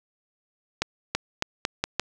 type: accelerating click train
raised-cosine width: 0.2 ms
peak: -6 dBFS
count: 6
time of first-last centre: 0.82-1.997 s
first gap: 330 ms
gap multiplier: 0.83
effects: none